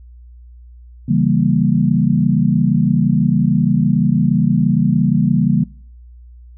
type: chord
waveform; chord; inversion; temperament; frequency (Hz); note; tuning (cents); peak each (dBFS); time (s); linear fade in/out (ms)
sine; C# diminished seventh; none; equal; 138.59 / 164.81 / 196 / 233.1; C#3 / E3 / G3 / Bb3; 0 / 0 / 0 / 0; -17; 1.08-5.64; 10
effects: noise-tail reverb RT60 0.5 s tail -21 dB re dry + added 60 Hz sine -37 dBFS peak until 6.57 s